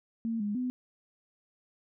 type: tone with pitch steps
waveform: sine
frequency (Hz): 227.7 / 206.4 / 251.2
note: A#3 / G#3 / B3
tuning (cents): -40 / -10 / +30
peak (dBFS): -29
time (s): 0.25-0.7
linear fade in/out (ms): 0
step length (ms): 150
effects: none